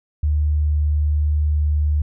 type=tone; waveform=sine; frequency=74.9 Hz; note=D2; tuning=35 cents sharp; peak=-15 dBFS; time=0.23-2.02 s; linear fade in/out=5 ms; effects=none